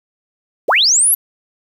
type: linear sweep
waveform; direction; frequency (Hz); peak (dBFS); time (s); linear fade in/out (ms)
sine; up; 259.9 to 11900; -9; 0.68-1.15; 10
effects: 7-bit